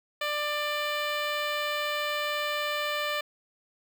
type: tone with notch filter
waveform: 10% pulse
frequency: 593 Hz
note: D5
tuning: 17 cents sharp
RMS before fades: -30 dBFS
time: 0.21-3.21 s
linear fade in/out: 5 ms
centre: 9900 Hz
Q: 0.75
effects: none